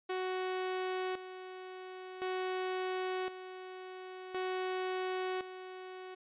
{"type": "tone with tremolo", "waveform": "sawtooth", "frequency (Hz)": 371.3, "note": "F#4", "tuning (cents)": 6, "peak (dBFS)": -30, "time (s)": [0.09, 6.15], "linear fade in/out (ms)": 10, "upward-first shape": "square", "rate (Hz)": 0.47, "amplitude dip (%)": 70, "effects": ["resampled to 8000 Hz"]}